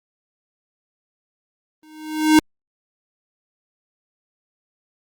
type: tone with exponential growth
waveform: square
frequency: 310 Hz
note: D#4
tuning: 6 cents flat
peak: -8 dBFS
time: 1.83-2.39 s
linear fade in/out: 1 ms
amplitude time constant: 120 ms
effects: Opus 32 kbps